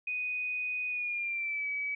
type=tone with pitch glide; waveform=sine; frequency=2489 to 2282 Hz; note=D#7 to C#7; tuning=0 to +50 cents; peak=-31 dBFS; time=0.07-1.95 s; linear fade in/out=5 ms; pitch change=-150 cents; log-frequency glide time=0.88-1.68 s; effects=none